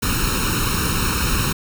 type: noise with comb filter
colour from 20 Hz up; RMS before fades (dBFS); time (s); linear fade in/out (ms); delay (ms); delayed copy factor
pink; -20; 0.02-1.53; 10; 0.74; +0.9
effects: none